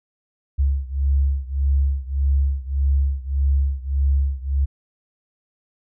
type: beating tone pair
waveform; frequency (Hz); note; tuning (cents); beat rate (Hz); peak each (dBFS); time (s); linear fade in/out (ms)
sine; 68.3 / 70; C#2 / C#2; -25 / +18; 1.7; -19 / -21; 0.58-4.66; 20
effects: none